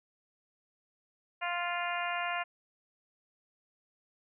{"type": "harmonic tone", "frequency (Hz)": 349.2, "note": "F4", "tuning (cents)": 0, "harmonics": [2, 3, 4, 5, 6, 7, 8], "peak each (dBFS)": [-36, -38, -39, -40, -41, -41, -42], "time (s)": [1.41, 2.44], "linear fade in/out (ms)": 20, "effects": []}